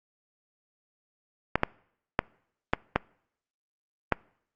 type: clicks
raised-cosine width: 0.5 ms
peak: -6 dBFS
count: 6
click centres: 1.556 / 1.634 / 2.191 / 2.735 / 2.96 / 4.123 s
effects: noise-tail reverb RT60 0.7 s tail -25 dB re dry + Opus 48 kbps